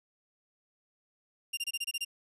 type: tone bursts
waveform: sawtooth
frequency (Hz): 2791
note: F7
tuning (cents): -2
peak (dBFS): -28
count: 8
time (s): 1.53-2.049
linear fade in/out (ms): 10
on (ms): 43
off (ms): 25
effects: resampled to 32000 Hz